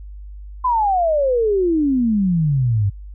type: exponential sweep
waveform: sine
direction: down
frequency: 1033 to 95.9 Hz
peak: -14 dBFS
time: 0.64-2.9 s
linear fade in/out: 10 ms
effects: added 50 Hz sine -32 dBFS peak until 3.14 s